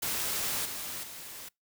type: noise with level steps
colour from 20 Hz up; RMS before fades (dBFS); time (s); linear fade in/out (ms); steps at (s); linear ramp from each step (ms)
white; -32 / -38 / -44; 0.02-1.49; 10; 0.65 / 1.03; 5
effects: noise-tail reverb RT60 0.2 s tail -26 dB re dry